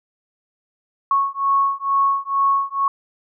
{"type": "beating tone pair", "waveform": "sine", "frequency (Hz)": [1102, 1104.2], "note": ["C#6", "C#6"], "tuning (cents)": [-11, -7], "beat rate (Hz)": 2.2, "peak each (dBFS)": -19, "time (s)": [1.11, 2.88], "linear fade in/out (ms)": 2, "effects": []}